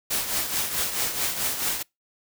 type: noise with tremolo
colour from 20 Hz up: white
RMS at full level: -24 dBFS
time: 0.1-1.83 s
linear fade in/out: 10 ms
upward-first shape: triangle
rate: 4.6 Hz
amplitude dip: 65%
effects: noise-tail reverb RT60 0.2 s tail -26 dB re dry